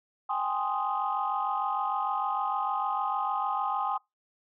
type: chord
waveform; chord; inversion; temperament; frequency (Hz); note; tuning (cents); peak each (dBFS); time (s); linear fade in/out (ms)
sine; Ab major seventh; third; equal; 784 / 830.6 / 1046.5 / 1244.5; G5 / Ab5 / C6 / Eb6; 0 / 0 / 0 / 0; -32; 0.29-3.98; 10
effects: noise-tail reverb RT60 0.2 s tail -25 dB re dry + tanh soft clip ceiling -18 dBFS